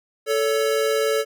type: tone pair together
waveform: square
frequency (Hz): 440 / 563.3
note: A4 / C#5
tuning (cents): 0 / +28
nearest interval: major third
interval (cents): 428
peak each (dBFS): -21 / -24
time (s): 0.26-1.25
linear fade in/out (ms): 50
effects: none